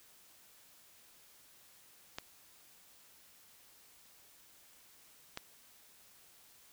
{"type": "clicks", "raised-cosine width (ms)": 0.2, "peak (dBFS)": -22, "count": 2, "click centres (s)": [2.185, 5.374], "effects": ["white hiss -62 dBFS RMS until 6.72 s"]}